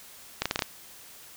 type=clicks; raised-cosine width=0.2 ms; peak=-8 dBFS; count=6; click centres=0.42 / 0.456 / 0.511 / 0.559 / 0.592 / 0.622 s; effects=white hiss -49 dBFS RMS until 1.36 s